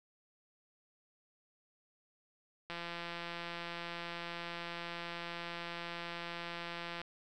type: click train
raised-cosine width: 0.3 ms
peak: -26 dBFS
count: 739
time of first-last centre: 2.7-7.016 s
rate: 171 Hz
effects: none